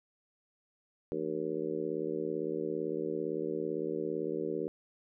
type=harmonic tone with a mistuned harmonic; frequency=77.78 Hz; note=D#2; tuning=in tune; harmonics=2 / 3 / 4 / 5 / 6 / 7; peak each=-44 / -44 / -38 / -36 / -37 / -45 dBFS; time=1.12-4.68 s; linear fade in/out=0 ms; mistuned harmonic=2; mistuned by=+150 cents; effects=none